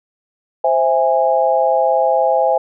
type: chord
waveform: sine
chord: C augmented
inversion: none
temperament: equal with one note detuned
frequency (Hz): 523.3 / 659.3 / 823.4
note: C5 / E5 / G#5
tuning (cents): 0 / 0 / -15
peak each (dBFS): -16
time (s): 0.64-2.58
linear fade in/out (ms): 5
effects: none